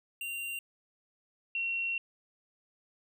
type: tone pair in turn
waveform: square / sine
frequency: 2771 / 2731 Hz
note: F7 / F7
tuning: -14 / -39 cents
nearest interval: unison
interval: 25 cents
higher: first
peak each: -36 / -30 dBFS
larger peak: second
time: 0.21-0.59 / 1.55-1.98 s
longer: second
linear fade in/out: 2 ms
effects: none